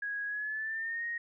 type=tone with pitch glide; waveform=sine; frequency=1656 to 1869.6 Hz; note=G#6 to A#6; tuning=-5 to +5 cents; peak=-33 dBFS; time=0.02-1.18 s; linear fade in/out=5 ms; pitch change=+210 cents; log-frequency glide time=0.26-1.05 s; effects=none